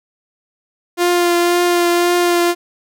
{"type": "tone with vibrato", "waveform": "sawtooth", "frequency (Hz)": 349.2, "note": "F4", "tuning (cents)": 0, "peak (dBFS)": -8, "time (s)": [0.97, 2.55], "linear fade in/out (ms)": 50, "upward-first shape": "triangle", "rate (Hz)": 1.9, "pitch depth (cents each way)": 18, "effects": []}